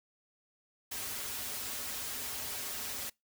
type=noise with comb filter; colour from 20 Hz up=white; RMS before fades=-39 dBFS; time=0.91-3.1 s; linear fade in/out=10 ms; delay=5.9 ms; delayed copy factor=-1; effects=noise-tail reverb RT60 0.2 s tail -25 dB re dry